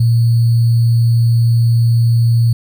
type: tone with sample-and-hold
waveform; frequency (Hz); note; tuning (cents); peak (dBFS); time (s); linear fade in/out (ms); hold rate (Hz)
sine; 116.54; A#2; 0; -8; 0-2.53; 5; 4410
effects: none